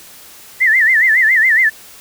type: tone with vibrato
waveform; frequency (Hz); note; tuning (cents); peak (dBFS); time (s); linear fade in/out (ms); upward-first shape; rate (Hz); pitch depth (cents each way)
sine; 1908; A#6; +40; -8; 0.6-1.7; 20; sine; 7.2; 170
effects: white hiss -39 dBFS RMS until 2 s